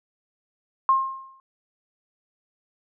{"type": "tone with exponential decay", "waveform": "sine", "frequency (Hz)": 1066, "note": "C6", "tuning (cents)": 32, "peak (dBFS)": -13, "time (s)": [0.89, 1.4], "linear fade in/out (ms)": 1, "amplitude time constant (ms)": 110, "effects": []}